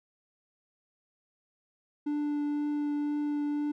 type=tone with vibrato; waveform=triangle; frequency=293.7 Hz; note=D4; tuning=in tune; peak=-26 dBFS; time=2.06-3.72 s; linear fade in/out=10 ms; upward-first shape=triangle; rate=2 Hz; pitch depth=9 cents each way; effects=none